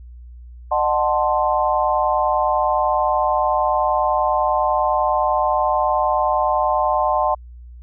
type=chord; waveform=sine; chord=D# diminished seventh; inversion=none; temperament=equal with one note detuned; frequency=609.8 / 740 / 880 / 1046.5 Hz; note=D#5 / F#5 / A5 / C6; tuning=-35 / 0 / 0 / 0 cents; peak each=-21 dBFS; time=0.71-7.35 s; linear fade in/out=10 ms; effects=added 60 Hz sine -36 dBFS peak until 7.82 s